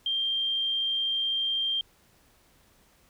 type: tone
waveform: sine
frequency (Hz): 3178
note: G7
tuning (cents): +23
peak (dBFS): -25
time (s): 0.06-1.81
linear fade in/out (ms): 2
effects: pink hiss -62 dBFS RMS until 3.09 s